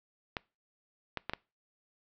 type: clicks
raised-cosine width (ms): 0.3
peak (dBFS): -17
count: 4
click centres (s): 0.368 / 1.173 / 1.296 / 1.335
effects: noise-tail reverb RT60 0.3 s tail -24 dB re dry + low-pass 5000 Hz 12 dB/octave